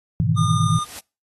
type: chord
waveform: sine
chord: E major seventh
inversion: first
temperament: equal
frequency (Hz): 103.83 / 123.47 / 155.56 / 164.81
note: G#2 / B2 / D#3 / E3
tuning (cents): 0 / 0 / 0 / 0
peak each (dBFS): -22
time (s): 0.2-0.79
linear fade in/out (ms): 0
type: tone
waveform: square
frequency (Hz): 1214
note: D#6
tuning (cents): -43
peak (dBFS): -24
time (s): 0.36-0.85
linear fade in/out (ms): 20
type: noise with exponential growth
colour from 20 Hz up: white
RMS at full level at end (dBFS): -33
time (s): 0.43-0.99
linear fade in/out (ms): 0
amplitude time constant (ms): 120
effects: noise-tail reverb RT60 0.3 s tail -25 dB re dry + AAC 32 kbps